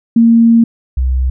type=tone pair in turn; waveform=sine; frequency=230.5 / 64.24 Hz; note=A#3 / C2; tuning=-19 / -31 cents; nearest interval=octave + minor seventh; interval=2212 cents; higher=first; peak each=-4 / -10 dBFS; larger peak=first; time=0.16-0.64 / 0.97-1.3 s; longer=first; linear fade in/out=5 ms; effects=none